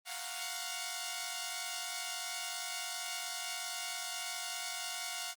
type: chord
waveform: 5% pulse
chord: Gb major seventh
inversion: third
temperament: equal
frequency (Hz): 698.5 / 740 / 932.3 / 1108.7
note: F5 / Gb5 / Bb5 / Db6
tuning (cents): 0 / 0 / 0 / 0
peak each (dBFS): -30 / -31 / -36 / -35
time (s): 0.05-5.35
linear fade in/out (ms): 50
effects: Opus 24 kbps